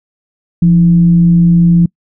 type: tone with frequency modulation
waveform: sine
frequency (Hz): 171.3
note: F3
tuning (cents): -33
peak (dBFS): -4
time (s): 0.62-1.86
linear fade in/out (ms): 5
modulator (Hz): 144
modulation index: 0.21
effects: noise-tail reverb RT60 0.1 s tail -26 dB re dry